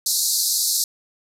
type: band-pass noise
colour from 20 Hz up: pink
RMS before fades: -21 dBFS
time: 0.06-0.84 s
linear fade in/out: 2 ms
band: 4000 to 14000 Hz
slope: 96 dB/octave
effects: none